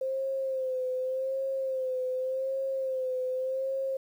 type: tone with vibrato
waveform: sine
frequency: 523.3 Hz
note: C5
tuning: in tune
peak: -28 dBFS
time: 0.01-3.97 s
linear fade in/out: 5 ms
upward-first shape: sine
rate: 0.86 Hz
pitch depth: 45 cents each way
effects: 10-bit